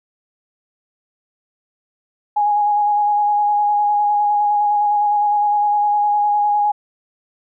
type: tone with vibrato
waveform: sine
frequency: 829 Hz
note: G#5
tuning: 3 cents flat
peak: -13 dBFS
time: 2.36-6.72 s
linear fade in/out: 10 ms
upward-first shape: square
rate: 9.8 Hz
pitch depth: 14 cents each way
effects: none